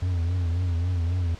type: tone with vibrato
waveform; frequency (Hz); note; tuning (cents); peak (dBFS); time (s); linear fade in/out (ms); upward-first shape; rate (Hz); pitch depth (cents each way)
triangle; 87.31; F2; 0; -20; 0.02-1.35; 5; triangle; 3.7; 100
effects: pink hiss -46 dBFS RMS until 1.39 s + low-pass 5000 Hz 12 dB/octave